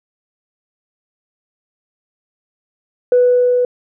sine tone with level ramp, 493.9 Hz, B4, in tune, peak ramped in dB -6 to -11 dBFS, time 3.12-3.65 s, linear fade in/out 2 ms, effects tanh soft clip ceiling -4 dBFS

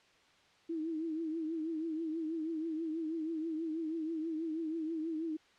sine tone with vibrato, 321.2 Hz, E4, 45 cents flat, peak -34 dBFS, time 0.69-5.37 s, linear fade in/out 10 ms, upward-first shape triangle, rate 6.2 Hz, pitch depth 87 cents each way, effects white hiss -65 dBFS RMS until 5.58 s + low-pass 4000 Hz 12 dB/octave

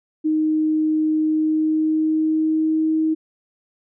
sine tone with pitch glide, 311.1 to 316 Hz, D#4 to D#4, 0 to +27 cents, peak -16 dBFS, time 0.24-3.15 s, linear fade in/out 20 ms, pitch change +27 cents, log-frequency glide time 1.22-2.92 s, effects none

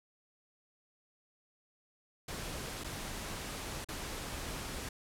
pink noise with dropouts, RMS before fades -41 dBFS, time 2.28-4.89 s, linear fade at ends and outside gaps 5 ms, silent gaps 2.838-2.843 / 3.846-3.886 s, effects low-pass 12000 Hz 12 dB/octave

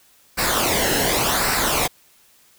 pink noise with flanger, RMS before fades -20 dBFS, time 0.37-1.88 s, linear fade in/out 20 ms, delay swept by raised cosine 0.3 to 0.86 ms, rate 0.89 Hz, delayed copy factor -0.65, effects white hiss -55 dBFS RMS until 2.58 s

